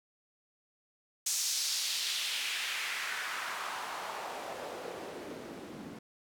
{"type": "noise with band-pass filter sweep", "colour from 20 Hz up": "white", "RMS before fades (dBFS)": -37, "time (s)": [1.26, 5.99], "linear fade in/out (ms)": 5, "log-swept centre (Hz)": [6600, 210], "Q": 1.7, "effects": []}